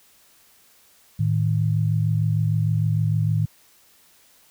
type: tone pair together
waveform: sine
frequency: 108.99 / 155.56 Hz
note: A2 / D#3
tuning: -16 / 0 cents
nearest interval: tritone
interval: 616 cents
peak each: -20 / -22 dBFS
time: 1.19-3.46 s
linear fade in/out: 10 ms
effects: white hiss -56 dBFS RMS until 4.5 s